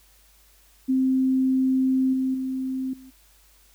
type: tone with level steps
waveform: sine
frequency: 261.6 Hz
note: C4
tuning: in tune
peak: -18 / -21 / -25 / -43 dBFS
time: 0.88-3.11 s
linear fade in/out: 20 ms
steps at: 2.13 / 2.34 / 2.93 s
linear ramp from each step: 5 ms
effects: added 50 Hz sine -58 dBFS peak until 3.74 s + white hiss -58 dBFS RMS until 3.74 s